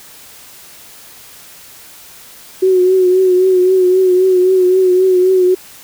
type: tone with vibrato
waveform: sine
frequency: 370 Hz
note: F#4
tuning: in tune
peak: -7 dBFS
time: 2.62-5.55 s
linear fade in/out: 10 ms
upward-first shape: triangle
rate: 3.8 Hz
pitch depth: 47 cents each way
effects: white hiss -38 dBFS RMS until 5.83 s